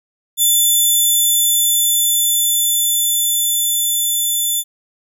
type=tone with level ramp; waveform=5% pulse; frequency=3510 Hz; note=A7; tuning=5 cents flat; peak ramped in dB=-3 to -8 dBFS; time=0.37-4.64 s; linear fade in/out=50 ms; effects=none